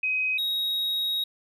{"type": "tone pair in turn", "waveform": ["sine", "triangle"], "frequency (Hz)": [2523, 3787], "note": ["D#7", "A#7"], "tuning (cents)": [23, 27], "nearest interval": "perfect fifth", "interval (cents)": 704, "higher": "second", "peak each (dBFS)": -23, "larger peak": "neither", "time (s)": [[0.03, 0.38], [0.38, 1.24]], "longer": "second", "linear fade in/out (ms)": 5, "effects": []}